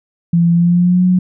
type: tone with pitch glide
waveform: sine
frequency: 170 to 182.2 Hz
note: F3 to F#3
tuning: -46 to -26 cents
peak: -8 dBFS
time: 0.33-1.19 s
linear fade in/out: 5 ms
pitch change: +120 cents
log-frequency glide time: 0.53-1.04 s
effects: none